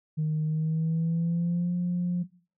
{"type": "tone with pitch glide", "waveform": "sine", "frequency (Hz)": [154.8, 176.79], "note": ["D#3", "F3"], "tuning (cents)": [-9, 21], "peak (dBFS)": -23, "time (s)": [0.17, 2.24], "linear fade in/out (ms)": 20, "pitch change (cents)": 230, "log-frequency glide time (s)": [0.45, 1.74], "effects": ["noise-tail reverb RT60 0.4 s tail -17 dB re dry", "tanh soft clip ceiling -21 dBFS"]}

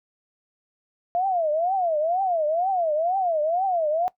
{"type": "tone with vibrato", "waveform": "sine", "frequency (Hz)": 683, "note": "F5", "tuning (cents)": -39, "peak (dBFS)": -20, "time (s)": [1.15, 4.08], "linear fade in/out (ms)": 0, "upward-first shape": "triangle", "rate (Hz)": 2.1, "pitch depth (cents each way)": 260, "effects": ["noise-tail reverb RT60 0.1 s tail -19 dB re dry"]}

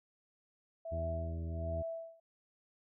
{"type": "tone with tremolo", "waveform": "sine", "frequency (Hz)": 659.3, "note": "E5", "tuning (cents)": 0, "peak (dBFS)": -36, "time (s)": [0.85, 2.2], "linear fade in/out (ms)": 5, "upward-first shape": "sine", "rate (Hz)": 1.3, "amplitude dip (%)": 95}
{"type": "harmonic tone", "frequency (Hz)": 82.41, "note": "E2", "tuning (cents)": 0, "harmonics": [1, 2, 3, 4, 5, 7], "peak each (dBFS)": [-37, -46, -52, -51, -56, -58], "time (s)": [0.91, 1.83], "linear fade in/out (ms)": 20}
{"effects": []}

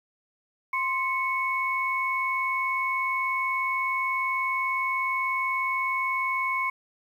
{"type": "tone pair together", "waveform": "sine", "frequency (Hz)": [1046.5, 2210], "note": ["C6", "C#7"], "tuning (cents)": [0, -6], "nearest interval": "octave + minor second", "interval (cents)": 1294, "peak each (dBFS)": -27, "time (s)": [0.73, 6.7], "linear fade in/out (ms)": 5, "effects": ["9-bit"]}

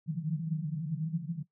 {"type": "band-pass noise", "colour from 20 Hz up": "white", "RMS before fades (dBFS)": -34, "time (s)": [0.06, 1.43], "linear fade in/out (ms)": 20, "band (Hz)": [150, 170], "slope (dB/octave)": 96, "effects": ["noise-tail reverb RT60 0.1 s tail -17 dB re dry"]}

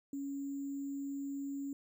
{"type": "tone with sample-and-hold", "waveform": "sine", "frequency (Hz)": 278.4, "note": "C#4", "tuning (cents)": 8, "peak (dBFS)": -37, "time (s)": [0.13, 1.73], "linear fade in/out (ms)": 2, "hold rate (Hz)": 7350, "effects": []}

